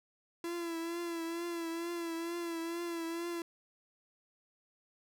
45% pulse tone with vibrato, 337.2 Hz, E4, 39 cents sharp, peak -36 dBFS, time 0.44-3.42 s, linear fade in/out 2 ms, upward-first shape triangle, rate 2.2 Hz, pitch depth 48 cents each way, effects none

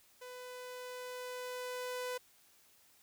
sawtooth tone with level ramp, 499.7 Hz, B4, 20 cents sharp, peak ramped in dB -43 to -33 dBFS, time 0.21-2.18 s, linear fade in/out 10 ms, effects white hiss -66 dBFS RMS until 3.02 s

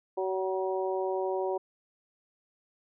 harmonic tone with a mistuned harmonic, 188.5 Hz, F#3, 32 cents sharp, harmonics 2 / 3 / 4 / 5, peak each -30 / -34 / -36 / -38 dBFS, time 0.17-1.58 s, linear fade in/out 10 ms, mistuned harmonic 5, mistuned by +19 cents, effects none

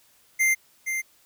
square tone with echo, 2093 Hz, C7, in tune, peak -19 dBFS, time 0.39-0.55 s, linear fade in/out 20 ms, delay 470 ms, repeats 1, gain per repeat -7 dB, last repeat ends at 1.02 s, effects white hiss -60 dBFS RMS until 1.25 s

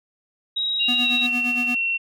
sine tone, 3818 Hz, A#7, 41 cents sharp, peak -21 dBFS, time 0.56-1.27 s, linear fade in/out 10 ms
sine tone with pitch glide, 2794 to 2722 Hz, F7 to F7, 0 to -45 cents, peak -20 dBFS, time 0.79-1.98 s, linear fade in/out 20 ms, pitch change -45 cents, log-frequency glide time 1.01-1.07 s
square tone with tremolo, 245.1 Hz, B3, 13 cents flat, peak -25 dBFS, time 0.88-1.75 s, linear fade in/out 5 ms, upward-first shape sine, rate 8.7 Hz, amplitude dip 75%
effects none

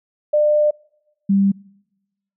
sine tone pair in turn, 599 / 197.03 Hz, D5 / G3, +34 / +9 cents, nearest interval octave + perfect fifth, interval 1925 cents, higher first, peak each -12 dBFS, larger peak neither, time 0.33-0.71 / 1.29-1.52 s, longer first, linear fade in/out 10 ms, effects noise-tail reverb RT60 1.0 s tail -26 dB re dry

